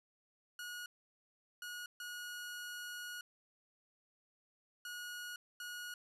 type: tone bursts at uneven times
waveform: sawtooth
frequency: 1450 Hz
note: F#6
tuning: 35 cents flat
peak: -40 dBFS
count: 5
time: 0.59-0.86 / 1.62-1.86 / 2-3.21 / 4.85-5.36 / 5.6-5.94 s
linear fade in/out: 2 ms
effects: resampled to 32000 Hz